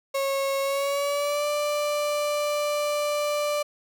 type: tone with pitch glide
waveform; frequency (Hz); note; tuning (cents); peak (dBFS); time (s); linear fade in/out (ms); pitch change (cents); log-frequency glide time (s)
35% pulse; 547 to 589.7; C#5 to D5; -23 to +7; -22; 0.14-3.63; 10; +130; 0.61-1.47
effects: none